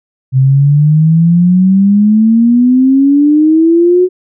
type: exponential sweep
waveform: sine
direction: up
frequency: 129.3 to 370 Hz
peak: -4 dBFS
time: 0.32-4.09 s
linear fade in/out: 50 ms
effects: none